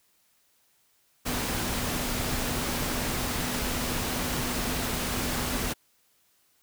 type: tone in noise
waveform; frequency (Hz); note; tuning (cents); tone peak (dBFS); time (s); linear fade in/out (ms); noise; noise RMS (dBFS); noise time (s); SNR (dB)
sine; 246.9; B3; 0; -37; 1.25-5.74; 20; pink; -30; 1.25-5.74; -10
effects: white hiss -67 dBFS RMS until 6.62 s